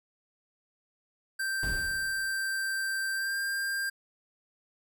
square tone with pitch glide, 1568 to 1592.6 Hz, G6 to G6, 0 to +27 cents, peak -30 dBFS, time 1.39-3.9 s, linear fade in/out 10 ms, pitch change +27 cents, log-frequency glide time 3.13-3.38 s
brown noise with exponential decay, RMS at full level -31 dBFS, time 1.63-2.46 s, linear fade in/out 2 ms, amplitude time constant 180 ms
effects none

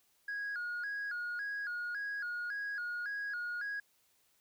sine tone with vibrato, 1542 Hz, G6, 29 cents flat, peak -34 dBFS, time 0.28-3.8 s, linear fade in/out 5 ms, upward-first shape square, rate 1.8 Hz, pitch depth 120 cents each way, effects tanh soft clip ceiling -34 dBFS + white hiss -72 dBFS RMS until 4.4 s

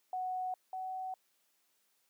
sine tone pair in turn, 740 / 750.3 Hz, F#5 / F#5, 0 / +24 cents, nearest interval unison, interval 24 cents, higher second, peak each -34 / -37 dBFS, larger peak first, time 0.13-0.54 / 0.73-1.14 s, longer neither, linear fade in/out 2 ms, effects white hiss -75 dBFS RMS until 2.09 s + high-pass 200 Hz 12 dB/octave

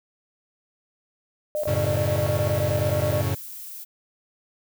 sine tone bursts, 601 Hz, D5, 40 cents sharp, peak -23 dBFS, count 16, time 1.55-3.21 s, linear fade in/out 0 ms, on 85 ms, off 20 ms
violet noise, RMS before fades -38 dBFS, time 1.55-3.85 s, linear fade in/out 20 ms
45% pulse chord, F# minor, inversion none, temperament equal, 92.5 / 110 / 138.59 Hz, F#2 / A2 / C#3, 0 / 0 / 0 cents, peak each -27 / -27 / -28 dBFS, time 1.67-3.35 s, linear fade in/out 10 ms
effects none

